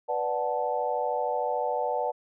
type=chord; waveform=sine; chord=B minor seventh; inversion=none; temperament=equal with one note detuned; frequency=493.9 / 587.3 / 740 / 874.4 Hz; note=B4 / D5 / F#5 / A5; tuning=0 / 0 / 0 / -11 cents; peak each=-31 dBFS; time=0.08-2.12 s; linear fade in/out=20 ms; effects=none